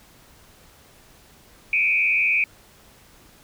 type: tone with frequency modulation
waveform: sine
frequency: 2412 Hz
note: D7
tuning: 46 cents sharp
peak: -17 dBFS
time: 1.73-2.44 s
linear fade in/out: 2 ms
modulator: 85.6 Hz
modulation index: 1.7
effects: pink hiss -52 dBFS RMS until 3.43 s